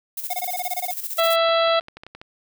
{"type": "noise with tremolo", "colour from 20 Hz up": "violet", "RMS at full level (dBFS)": -28, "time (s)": [0.17, 1.36], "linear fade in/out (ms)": 5, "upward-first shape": "square", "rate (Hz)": 15, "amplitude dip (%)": 60}
{"type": "tone bursts", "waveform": "square", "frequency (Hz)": 723, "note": "F#5", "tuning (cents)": -40, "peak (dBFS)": -25, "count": 11, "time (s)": [0.3, 0.914], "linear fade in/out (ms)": 5, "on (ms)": 34, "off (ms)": 24}
{"type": "harmonic tone", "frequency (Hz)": 663, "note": "E5", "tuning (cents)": 10, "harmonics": [1, 2, 3, 4, 5, 6, 7], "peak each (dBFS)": [-18, -22, -30, -31, -27, -29, -39], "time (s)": [1.18, 1.8], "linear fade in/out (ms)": 10}
{"type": "clicks", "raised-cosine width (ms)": 0.3, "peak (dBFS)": -23, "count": 9, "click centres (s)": [1.49, 1.676, 1.809, 1.884, 1.97, 2.035, 2.066, 2.15, 2.215]}
{"effects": []}